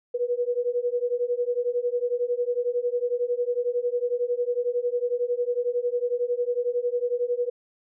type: beating tone pair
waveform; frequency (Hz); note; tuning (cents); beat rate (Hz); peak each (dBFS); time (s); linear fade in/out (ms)
sine; 481.1 / 492.1; B4 / B4; -45 / -6; 11; -26; 0.14-7.5; 10
effects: none